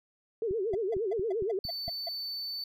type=tone with vibrato; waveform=sine; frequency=415.3 Hz; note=G#4; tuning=in tune; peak=-28 dBFS; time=0.42-1.59 s; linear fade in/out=2 ms; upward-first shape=sine; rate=8.6 Hz; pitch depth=210 cents each way
type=click train; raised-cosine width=5 ms; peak=-30 dBFS; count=7; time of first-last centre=0.51-1.88 s; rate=4.38 Hz
type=tone bursts; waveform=triangle; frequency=676 Hz; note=E5; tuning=43 cents sharp; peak=-32 dBFS; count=8; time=0.73-2.088 s; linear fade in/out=5 ms; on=21 ms; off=170 ms
type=tone; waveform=triangle; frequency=4518 Hz; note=C#8; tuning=32 cents sharp; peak=-33 dBFS; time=1.64-2.64 s; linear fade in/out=2 ms
effects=none